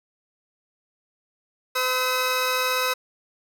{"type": "tone pair together", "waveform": "15% pulse", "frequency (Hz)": [509, 1281.1], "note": ["C5", "E6"], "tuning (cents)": [-48, -50], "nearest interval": "octave + major third", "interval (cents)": 1598, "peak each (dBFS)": -18, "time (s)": [1.75, 2.94], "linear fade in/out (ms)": 10, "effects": []}